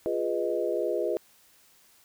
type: chord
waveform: sine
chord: F half-diminished seventh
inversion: none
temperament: equal with one note detuned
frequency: 349.2 / 412.4 / 493.9 / 622.3 Hz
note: F4 / Ab4 / Cb5 / Eb5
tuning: 0 / -12 / 0 / 0 cents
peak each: -31 dBFS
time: 0.06-1.17 s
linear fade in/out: 0 ms
effects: white hiss -60 dBFS RMS until 2.04 s